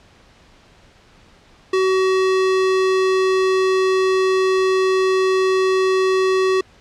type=tone; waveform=square; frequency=377.4 Hz; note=F#4; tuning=34 cents sharp; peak=-15 dBFS; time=1.73-6.61 s; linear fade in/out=5 ms; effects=pink hiss -50 dBFS RMS until 6.8 s + low-pass 5000 Hz 12 dB/octave